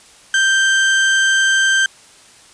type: tone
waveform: 35% pulse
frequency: 1568 Hz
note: G6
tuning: in tune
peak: -10 dBFS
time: 0.34-1.86 s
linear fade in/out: 2 ms
effects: white hiss -45 dBFS RMS until 2.53 s + resampled to 22050 Hz